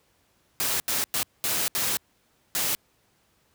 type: noise bursts at uneven times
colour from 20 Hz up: white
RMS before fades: -26 dBFS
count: 6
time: 0.6-0.8 / 0.88-1.04 / 1.14-1.23 / 1.44-1.68 / 1.75-1.97 / 2.55-2.75 s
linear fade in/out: 0 ms
effects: pink hiss -66 dBFS RMS until 3.54 s + high-pass 60 Hz 12 dB/octave